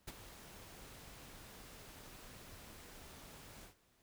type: noise with ADSR envelope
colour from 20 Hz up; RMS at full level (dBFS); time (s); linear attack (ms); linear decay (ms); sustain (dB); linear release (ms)
pink; -45; 0.07-3.75; 12; 32; -10; 110
effects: pink hiss -73 dBFS RMS until 4.02 s